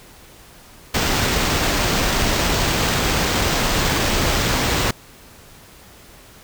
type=noise with sample-and-hold; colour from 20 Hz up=pink; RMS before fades=-19 dBFS; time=0.94-4.91 s; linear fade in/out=5 ms; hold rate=11025 Hz; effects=pink hiss -45 dBFS RMS until 6.43 s